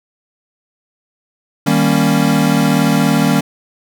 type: chord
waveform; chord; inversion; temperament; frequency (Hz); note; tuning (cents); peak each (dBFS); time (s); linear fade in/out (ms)
square; Eb dominant seventh; none; equal; 155.56 / 196 / 233.1 / 277.2; Eb3 / G3 / Bb3 / Db4; 0 / 0 / 0 / 0; -17; 1.66-3.41; 10
effects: none